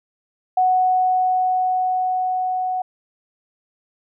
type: tone with level ramp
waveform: sine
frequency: 740 Hz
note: F#5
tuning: in tune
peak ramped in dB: -13 to -20 dBFS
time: 0.57-2.82 s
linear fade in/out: 5 ms
effects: none